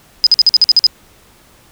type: tone bursts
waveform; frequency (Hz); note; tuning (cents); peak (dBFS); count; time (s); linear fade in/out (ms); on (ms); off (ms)
sine; 5010; D#8; +11; -4; 9; 0.24-0.866; 0; 26; 49
effects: pink hiss -47 dBFS RMS until 1.71 s